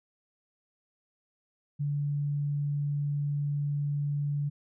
sine tone, 144.6 Hz, D3, 27 cents flat, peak -27 dBFS, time 1.79-4.5 s, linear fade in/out 20 ms, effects none

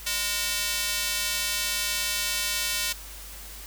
square tone with high-pass filter, 205.4 Hz, G#3, 19 cents flat, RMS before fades -28 dBFS, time 0.06-2.93 s, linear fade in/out 10 ms, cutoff 2900 Hz, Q 0.7, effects added 50 Hz sine -43 dBFS peak until 3.66 s + white hiss -43 dBFS RMS until 3.66 s

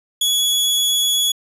sawtooth tone, 3377 Hz, G#7, 28 cents sharp, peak -12 dBFS, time 0.21-1.32 s, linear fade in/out 5 ms, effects resampled to 32000 Hz

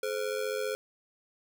square ring-modulated tone, 474.5 Hz, A#4, 31 cents sharp, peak -28 dBFS, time 0.03-0.75 s, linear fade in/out 0 ms, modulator 47.5 Hz, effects none

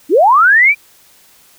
sine linear sweep, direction up, 261.6 to 2405 Hz, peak -5 dBFS, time 0.09-0.75 s, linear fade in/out 50 ms, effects white hiss -47 dBFS RMS until 1.58 s

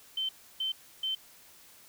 sine tone bursts, 3090 Hz, G7, 26 cents flat, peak -29 dBFS, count 3, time 0.17-1.15 s, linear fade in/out 5 ms, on 120 ms, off 310 ms, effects white hiss -56 dBFS RMS until 1.88 s

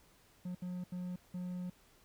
triangle tone bursts at uneven times, 180 Hz, F#3, 47 cents flat, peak -36 dBFS, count 4, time 0.45-0.55 / 0.62-0.84 / 0.92-1.16 / 1.34-1.7 s, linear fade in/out 5 ms, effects pink hiss -66 dBFS RMS until 2.04 s

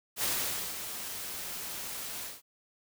white noise with ADSR envelope, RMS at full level -30 dBFS, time 0.16-2.42 s, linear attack 70 ms, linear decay 500 ms, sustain -9 dB, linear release 180 ms, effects none

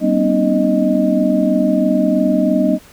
sine tone cluster, 193.1 / 239.2 / 262.2 / 302 / 620 Hz, G3 / A#3 / C4 / D4 / D#5, -26 / +45 / +4 / +48 / -6 cents, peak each -18 dBFS, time 0-2.79 s, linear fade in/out 50 ms, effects pink hiss -44 dBFS RMS until 2.92 s

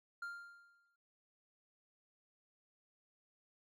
triangle tone with exponential decay, 1396.9 Hz, F6, in tune, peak -38 dBFS, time 0.22-0.96 s, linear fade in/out 5 ms, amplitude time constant 160 ms, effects none

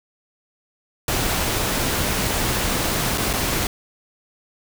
pink noise with dropouts, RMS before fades -22 dBFS, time 1.08-3.67 s, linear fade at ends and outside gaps 2 ms, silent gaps 3.176-3.18 / 3.331-3.335 s, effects none

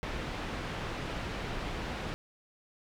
pink low-pass noise, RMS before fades -37 dBFS, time 0.03-2.14 s, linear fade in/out 0 ms, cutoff 3200 Hz, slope 12 dB/octave, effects none

